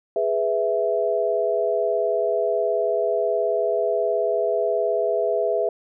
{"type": "chord", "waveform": "sine", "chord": "E major", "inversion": "first", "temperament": "equal", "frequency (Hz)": [415.3, 493.9, 659.3], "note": ["G#4", "B4", "E5"], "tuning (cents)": [0, 0, 0], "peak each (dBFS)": [-24, -25, -22], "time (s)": [0.16, 5.69], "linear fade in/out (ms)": 2, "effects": []}